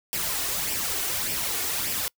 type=noise with flanger; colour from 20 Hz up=white; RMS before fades=-28 dBFS; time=0.13-2.08 s; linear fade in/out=0 ms; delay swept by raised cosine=0.37 to 2.77 ms; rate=1.7 Hz; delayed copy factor=+0.55; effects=noise-tail reverb RT60 0.1 s tail -26 dB re dry